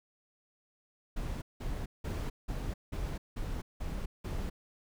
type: noise bursts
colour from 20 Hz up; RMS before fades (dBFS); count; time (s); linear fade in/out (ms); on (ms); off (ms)
brown; -36; 8; 1.16-4.5; 10; 260; 180
effects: none